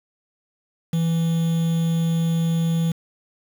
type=tone with quantisation; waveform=triangle; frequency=165.4 Hz; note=E3; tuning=6 cents sharp; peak=-16 dBFS; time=0.93-2.92 s; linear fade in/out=5 ms; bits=6; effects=none